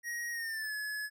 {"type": "tone with pitch glide", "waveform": "square", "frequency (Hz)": [1889, 1702.5], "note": ["A#6", "G#6"], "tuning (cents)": [22, 42], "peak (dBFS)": -36, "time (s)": [0.03, 1.1], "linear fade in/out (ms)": 50, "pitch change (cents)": -180, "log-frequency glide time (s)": [0.31, 0.74], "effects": []}